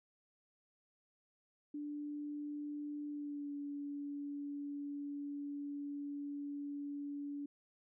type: tone with pitch glide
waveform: sine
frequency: 293.7 to 286.5 Hz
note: D4 to D4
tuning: 0 to -43 cents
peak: -40 dBFS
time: 1.74-7.46 s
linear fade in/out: 5 ms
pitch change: -43 cents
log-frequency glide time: 3.08-3.53 s
effects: none